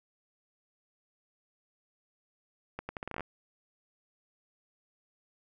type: accelerating click train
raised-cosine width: 0.5 ms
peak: -22 dBFS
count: 11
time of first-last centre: 2.79-3.207 s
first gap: 100 ms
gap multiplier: 0.78
effects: none